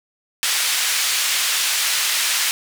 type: band-pass noise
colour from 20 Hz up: pink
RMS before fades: -20 dBFS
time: 0.43-2.51 s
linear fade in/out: 0 ms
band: 2100 to 12000 Hz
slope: 12 dB/octave
effects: none